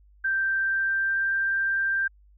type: tone with pitch glide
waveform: sine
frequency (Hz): 1568 to 1578.9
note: G6 to G6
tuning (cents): 0 to +12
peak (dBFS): -22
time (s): 0.24-2.08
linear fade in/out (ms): 10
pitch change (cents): +12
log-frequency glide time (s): 0.55-1.28
effects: added 50 Hz sine -53 dBFS peak until 2.37 s